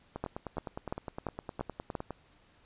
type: two click trains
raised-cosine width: 1 ms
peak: -23 / -19 dBFS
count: 20 / 6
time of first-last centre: 0.16-2.107 / 0.24-1.952 s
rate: 9.76 / 2.92 Hz
effects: pink hiss -64 dBFS RMS until 2.65 s + resampled to 8000 Hz

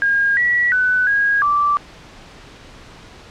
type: tone with pitch steps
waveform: sine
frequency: 1622 / 1936 / 1499 / 1640 / 1167 Hz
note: G#6 / B6 / F#6 / G#6 / D6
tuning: -41 / -35 / +22 / -22 / -11 cents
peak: -13 dBFS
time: 0.02-1.77 s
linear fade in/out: 0 ms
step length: 350 ms
effects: pink hiss -41 dBFS RMS until 3.3 s + low-pass 5000 Hz 12 dB/octave

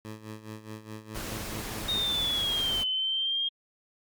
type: tone with tremolo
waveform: 15% pulse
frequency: 108.5 Hz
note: A2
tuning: 24 cents flat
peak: -31 dBFS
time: 0.05-1.98 s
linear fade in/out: 0 ms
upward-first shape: sine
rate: 4.8 Hz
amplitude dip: 75%
type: noise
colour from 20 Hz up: pink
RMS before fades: -37 dBFS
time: 1.14-2.84 s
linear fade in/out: 20 ms
type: exponential two-way sweep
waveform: sine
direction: down then up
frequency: 3729 to 3036 to 3238 Hz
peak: -26 dBFS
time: 1.88-3.49 s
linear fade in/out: 10 ms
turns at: 2.86 s
effects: Opus 48 kbps

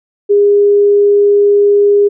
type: tone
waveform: sine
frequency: 407.6 Hz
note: G#4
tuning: 32 cents flat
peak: -5 dBFS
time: 0.29-2.09 s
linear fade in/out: 20 ms
effects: none

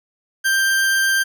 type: tone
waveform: 40% pulse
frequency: 1577 Hz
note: G6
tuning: 10 cents sharp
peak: -14 dBFS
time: 0.44-1.24 s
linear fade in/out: 20 ms
effects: none

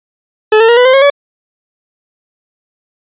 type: tone with pitch steps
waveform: 40% pulse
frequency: 431 / 451.4 / 472.7 / 495.1 / 518.5 / 543 / 568.7 Hz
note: A4 / A4 / A#4 / B4 / C5 / C#5 / C#5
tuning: -36 / +44 / +24 / +4 / -16 / -36 / +44 cents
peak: -3 dBFS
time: 0.52-1.101 s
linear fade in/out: 5 ms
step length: 83 ms
effects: resampled to 8000 Hz

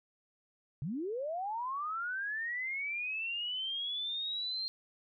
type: linear sweep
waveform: sine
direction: up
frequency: 123.47 to 4207 Hz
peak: -34 dBFS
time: 0.82-4.68 s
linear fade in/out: 0 ms
effects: none

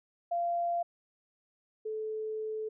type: tone pair in turn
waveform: sine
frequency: 690 / 434.7 Hz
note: F5 / A4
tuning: -21 / -21 cents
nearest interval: minor sixth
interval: 800 cents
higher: first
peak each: -28 / -33 dBFS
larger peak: first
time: 0.31-0.83 / 1.85-2.69 s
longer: second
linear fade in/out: 10 ms
effects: none

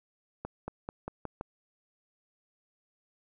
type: accelerating click train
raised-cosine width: 1 ms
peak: -22 dBFS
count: 6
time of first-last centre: 0.45-1.411 s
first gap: 230 ms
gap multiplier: 0.91
effects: none

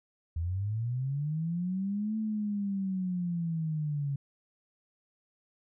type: linear two-way sweep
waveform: sine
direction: up then down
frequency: 79.2 to 220 to 138.1 Hz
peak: -29 dBFS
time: 0.36-4.16 s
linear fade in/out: 5 ms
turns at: 2.17 s
effects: none

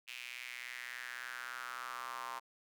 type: tone with high-pass filter sweep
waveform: square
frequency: 61.74 Hz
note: B1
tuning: in tune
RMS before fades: -45 dBFS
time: 0.07-2.4 s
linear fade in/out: 20 ms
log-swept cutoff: 2600 to 1000 Hz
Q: 4.3
effects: none

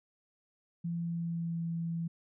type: tone with pitch glide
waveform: sine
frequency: 169.7 to 166.98 Hz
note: F3 to E3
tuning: -49 to +23 cents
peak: -32 dBFS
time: 0.84-2.08 s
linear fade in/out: 10 ms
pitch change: -28 cents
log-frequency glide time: 0.95-1.63 s
effects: none

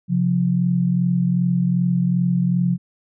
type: tone pair together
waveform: sine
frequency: 135.11 / 177.7 Hz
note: C#3 / F3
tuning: -44 / +30 cents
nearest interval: perfect fourth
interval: 474 cents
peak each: -21 / -17 dBFS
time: 0.08-2.78 s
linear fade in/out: 50 ms
effects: none

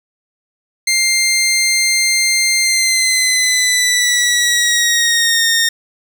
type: tone with pitch glide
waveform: 15% pulse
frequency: 2100 to 1838.7 Hz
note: C7 to A#6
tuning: +6 to -24 cents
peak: -5 dBFS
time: 0.87-5.69 s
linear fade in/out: 5 ms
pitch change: -230 cents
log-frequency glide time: 2.63-5.44 s
effects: none

